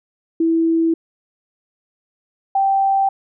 sine tone pair in turn, 328.4 / 781.1 Hz, E4 / G5, -6 / -6 cents, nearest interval octave + minor third, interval 1500 cents, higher second, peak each -13 dBFS, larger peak neither, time 0.4-0.94 / 2.55-3.09 s, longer neither, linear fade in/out 5 ms, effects none

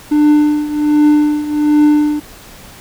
triangle tone with tremolo, 298.3 Hz, D4, 27 cents sharp, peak -3 dBFS, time 0.11-2.2 s, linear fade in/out 10 ms, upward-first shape triangle, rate 1.3 Hz, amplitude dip 80%, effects pink hiss -37 dBFS RMS until 2.8 s

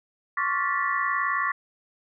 sine tone cluster, 1084 / 1143 / 1401 / 1768 / 1955 Hz, C#6 / D6 / F6 / A6 / B6, -39 / -47 / +5 / +8 / -18 cents, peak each -30 / -27 / -34 / -29 / -30 dBFS, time 0.37-1.52 s, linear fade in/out 5 ms, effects none

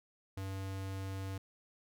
square tone, 96.4 Hz, G2, 28 cents flat, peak -39 dBFS, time 0.37-1.38 s, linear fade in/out 5 ms, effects none

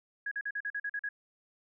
sine tone bursts, 1661.2 Hz, G#6, in tune, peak -32 dBFS, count 9, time 0.26-1.09 s, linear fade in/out 5 ms, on 54 ms, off 43 ms, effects none

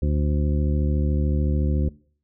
harmonic tone, 73.8 Hz, D2, 9 cents sharp, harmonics 1 / 2 / 3 / 4 / 5 / 7, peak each -20 / -26 / -30 / -32 / -34 / -37 dBFS, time 0.02-1.89 s, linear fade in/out 5 ms, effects noise-tail reverb RT60 0.5 s tail -22 dB re dry

